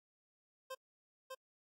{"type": "tone with echo", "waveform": "25% pulse", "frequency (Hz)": 523.3, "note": "C5", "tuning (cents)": 0, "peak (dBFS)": -39, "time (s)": [0.7, 0.75], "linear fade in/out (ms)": 10, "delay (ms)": 600, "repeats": 1, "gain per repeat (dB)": -2, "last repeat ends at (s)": 1.35, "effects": ["AAC 64 kbps"]}